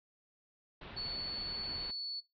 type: low-pass noise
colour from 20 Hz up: pink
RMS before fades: -48 dBFS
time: 0.81-1.91 s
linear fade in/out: 5 ms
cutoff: 4000 Hz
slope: 48 dB/octave
type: tone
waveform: sine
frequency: 4435 Hz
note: C#8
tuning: in tune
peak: -36 dBFS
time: 0.96-2.21 s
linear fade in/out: 20 ms
effects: noise-tail reverb RT60 0.2 s tail -20 dB re dry + MP3 32 kbps